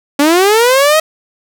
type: linear sweep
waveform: sawtooth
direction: up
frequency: 277.2 to 641 Hz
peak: -3 dBFS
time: 0.19-1 s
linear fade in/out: 5 ms
effects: none